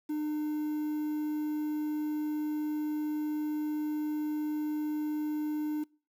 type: tone with quantisation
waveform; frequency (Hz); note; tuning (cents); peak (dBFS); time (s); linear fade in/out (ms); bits
triangle; 302.6; D#4; -48; -28; 0.09-5.84; 10; 9
effects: noise-tail reverb RT60 0.4 s tail -25 dB re dry